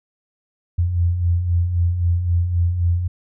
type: beating tone pair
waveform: sine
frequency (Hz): 83.7 / 87.5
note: E2 / F2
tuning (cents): +27 / +4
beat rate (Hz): 3.8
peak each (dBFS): -25 / -16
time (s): 0.78-3.08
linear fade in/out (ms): 10
effects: none